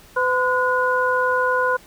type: tone cluster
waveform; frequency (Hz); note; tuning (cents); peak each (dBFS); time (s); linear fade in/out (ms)
sine; 506 / 1018 / 1454; B4 / C6 / F#6; +42 / -48 / -31; -21; 0.16-1.77; 10
effects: pink hiss -48 dBFS RMS until 1.86 s